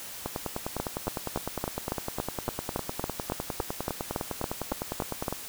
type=two click trains; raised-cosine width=1 ms; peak=-16 / -14 dBFS; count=51 / 17; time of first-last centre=0.26-5.326 / 0.8-5.282 s; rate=9.87 / 3.57 Hz; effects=white hiss -41 dBFS RMS until 5.48 s